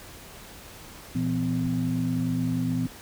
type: tone cluster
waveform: sine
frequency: 118.1 / 168 / 254.7 Hz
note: A#2 / E3 / C4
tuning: +23 / +33 / -46 cents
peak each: -29 / -28 / -26 dBFS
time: 1.15-2.87 s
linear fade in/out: 5 ms
effects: tanh soft clip ceiling -15 dBFS + pink hiss -45 dBFS RMS until 3.01 s